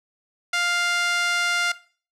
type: tone with high-pass filter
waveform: sawtooth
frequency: 700 Hz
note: F5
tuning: 4 cents sharp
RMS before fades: -23 dBFS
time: 0.53-1.72 s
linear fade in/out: 5 ms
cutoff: 1600 Hz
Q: 1.4
effects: noise-tail reverb RT60 0.4 s tail -17 dB re dry + low-pass 8000 Hz 12 dB/octave